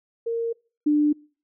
sine tone pair in turn, 462 / 297.4 Hz, A#4 / D4, -16 / +22 cents, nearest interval minor sixth, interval 762 cents, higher first, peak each -23 / -16 dBFS, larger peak second, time 0.26-0.53 / 0.86-1.13 s, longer neither, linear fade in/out 10 ms, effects noise-tail reverb RT60 0.4 s tail -25 dB re dry

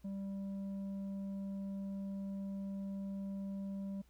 triangle tone with tanh clipping, 196 Hz, G3, in tune, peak -40 dBFS, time 0.04-4.02 s, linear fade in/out 10 ms, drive 10 dB, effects added 60 Hz sine -64 dBFS peak until 4.09 s + pink hiss -73 dBFS RMS until 4.09 s

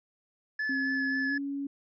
triangle tone with vibrato, 1720 Hz, A6, 40 cents flat, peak -27 dBFS, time 0.59-1.38 s, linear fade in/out 5 ms, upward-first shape sine, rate 3.8 Hz, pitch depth 14 cents each way
sine tone with pitch glide, 266.8 to 279.7 Hz, C4 to C#4, +34 to +16 cents, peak -31 dBFS, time 0.69-1.67 s, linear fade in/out 5 ms, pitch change +82 cents, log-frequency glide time 1.27-1.33 s
effects resampled to 16000 Hz

